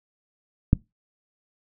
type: click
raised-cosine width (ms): 5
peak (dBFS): -3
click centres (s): 0.731
effects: noise-tail reverb RT60 0.2 s tail -22 dB re dry